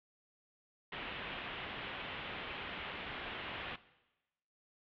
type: low-pass noise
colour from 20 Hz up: white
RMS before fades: -44 dBFS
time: 0.92-3.76 s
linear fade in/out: 5 ms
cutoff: 3300 Hz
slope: 48 dB/octave
effects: noise-tail reverb RT60 1.0 s tail -17 dB re dry